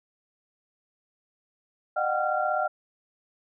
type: tone cluster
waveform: sine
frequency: 611 / 725 / 761 / 1379 Hz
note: D#5 / F#5 / F#5 / F6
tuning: -32 / -35 / +48 / -22 cents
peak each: -29 dBFS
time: 1.96-2.68 s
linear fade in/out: 10 ms
effects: none